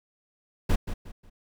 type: noise with echo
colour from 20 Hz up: brown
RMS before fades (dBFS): -21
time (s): 0.69-0.76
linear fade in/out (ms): 10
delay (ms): 180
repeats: 3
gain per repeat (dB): -10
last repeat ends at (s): 1.3
effects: none